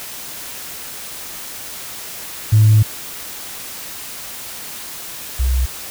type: tone pair in turn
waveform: sine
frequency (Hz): 107.8 / 63.71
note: A2 / C2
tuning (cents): -35 / -45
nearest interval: major sixth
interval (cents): 910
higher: first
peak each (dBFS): -6 / -13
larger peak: first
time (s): 2.52-2.83 / 5.39-5.66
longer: first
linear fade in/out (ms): 10
effects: tanh soft clip ceiling -3 dBFS + white hiss -31 dBFS RMS until 5.9 s